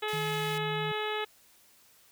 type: harmonic tone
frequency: 426.4 Hz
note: G#4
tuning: 46 cents sharp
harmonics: 1 / 2 / 3 / 4 / 5 / 6 / 7 / 8 / 9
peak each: -34 / -37 / -39 / -40 / -41 / -42 / -42 / -43 / -44 dBFS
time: 0.02-1.25 s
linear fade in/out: 10 ms
type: high-pass noise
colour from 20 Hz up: pink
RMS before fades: -45 dBFS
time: 0.08-0.58 s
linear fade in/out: 2 ms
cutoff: 1800 Hz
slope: 48 dB/octave
type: tone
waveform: sine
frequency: 155.9 Hz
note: D#3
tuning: 4 cents sharp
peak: -35 dBFS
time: 0.13-0.92 s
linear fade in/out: 5 ms
effects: white hiss -61 dBFS RMS until 2.11 s